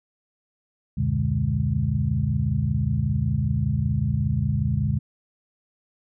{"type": "tone cluster", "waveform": "sine", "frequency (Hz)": [71.5, 88.8, 120.3, 145.5, 205.7], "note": ["D2", "F2", "B2", "D3", "G#3"], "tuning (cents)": [-46, 29, -45, -16, -16], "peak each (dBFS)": [-31, -27, -25, -25, -29], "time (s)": [0.97, 4.99], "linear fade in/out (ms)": 10, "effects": []}